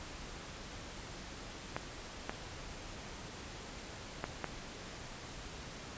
clicks, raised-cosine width 0.5 ms, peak -20 dBFS, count 4, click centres 1.765 / 2.295 / 4.241 / 4.443 s, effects pink hiss -47 dBFS RMS until 5.97 s + resampled to 16000 Hz

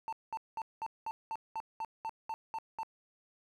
triangle tone bursts, 893 Hz, A5, 25 cents sharp, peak -33 dBFS, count 12, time 0.08-2.832 s, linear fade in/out 0 ms, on 46 ms, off 200 ms, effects none

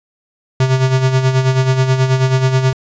square tone with tremolo, 130.81 Hz, C3, in tune, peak -9 dBFS, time 0.6-2.73 s, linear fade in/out 2 ms, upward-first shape sine, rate 9.3 Hz, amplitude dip 60%, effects resampled to 16000 Hz

